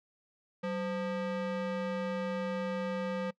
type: ring-modulated tone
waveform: square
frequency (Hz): 353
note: F4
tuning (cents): +19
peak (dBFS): -30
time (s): 0.63-3.31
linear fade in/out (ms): 10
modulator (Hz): 163
effects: noise-tail reverb RT60 0.1 s tail -23 dB re dry + low-pass 3000 Hz 12 dB/octave